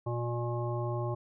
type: harmonic tone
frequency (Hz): 119.6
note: A#2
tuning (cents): +45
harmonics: 1 / 3 / 5 / 7 / 9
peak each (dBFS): -32 / -37 / -39 / -42 / -42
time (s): 0.06-1.15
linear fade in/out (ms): 10
effects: none